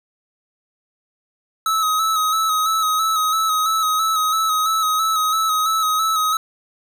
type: tone with vibrato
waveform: square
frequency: 1284 Hz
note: E6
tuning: 46 cents flat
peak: -17 dBFS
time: 1.66-6.37 s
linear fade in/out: 2 ms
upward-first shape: square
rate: 3 Hz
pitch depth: 30 cents each way
effects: none